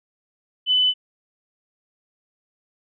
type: tone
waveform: sine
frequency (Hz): 3007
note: F#7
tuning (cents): +27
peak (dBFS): -15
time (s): 0.66-0.94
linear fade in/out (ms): 50
effects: none